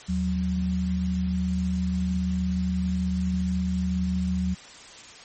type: tone pair together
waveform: sine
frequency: 77.24 / 183.7 Hz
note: D#2 / F#3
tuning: -12 / -12 cents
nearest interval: octave + minor third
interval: 1500 cents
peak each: -28 / -24 dBFS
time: 0.08-4.55 s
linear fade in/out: 20 ms
effects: white hiss -45 dBFS RMS until 5.24 s + MP3 32 kbps